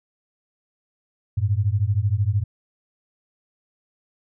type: beating tone pair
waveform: sine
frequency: 95.9 / 108.9 Hz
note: G2 / A2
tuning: -37 / -17 cents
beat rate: 13 Hz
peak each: -21 dBFS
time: 1.37-2.44 s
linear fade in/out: 10 ms
effects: none